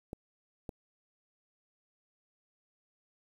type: clicks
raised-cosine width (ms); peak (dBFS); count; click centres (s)
2; -26; 2; 0.131 / 0.692
effects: 9-bit